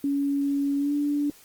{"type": "tone with pitch glide", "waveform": "sine", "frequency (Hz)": [281.2, 290.1], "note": ["C#4", "D4"], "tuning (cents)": [25, -21], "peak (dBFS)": -22, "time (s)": [0.04, 1.3], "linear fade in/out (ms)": 2, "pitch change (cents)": 54, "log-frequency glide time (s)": [0.78, 0.93], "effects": ["white hiss -53 dBFS RMS until 1.44 s", "Opus 24 kbps"]}